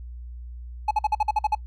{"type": "tone bursts", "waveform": "triangle", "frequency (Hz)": 850, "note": "G#5", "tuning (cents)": 40, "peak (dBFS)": -16, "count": 9, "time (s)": [0.88, 1.55], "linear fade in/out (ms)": 5, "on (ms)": 30, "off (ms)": 50, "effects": ["noise-tail reverb RT60 0.1 s tail -24 dB re dry", "added 60 Hz sine -35 dBFS peak until 1.66 s"]}